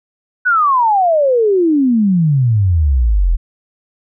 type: exponential sweep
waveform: sine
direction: down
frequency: 1516 to 39.02 Hz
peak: -9 dBFS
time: 0.45-3.37 s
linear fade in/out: 20 ms
effects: none